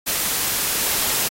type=noise; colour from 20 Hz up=white; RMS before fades=-21 dBFS; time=0.06-1.29 s; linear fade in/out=20 ms; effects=AAC 48 kbps